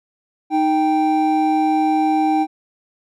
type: tone pair together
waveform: triangle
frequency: 311.1 / 784 Hz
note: D#4 / G5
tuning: 0 / 0 cents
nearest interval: octave + major third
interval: 1600 cents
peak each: -15 dBFS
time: 0.5-2.47 s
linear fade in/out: 50 ms
effects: none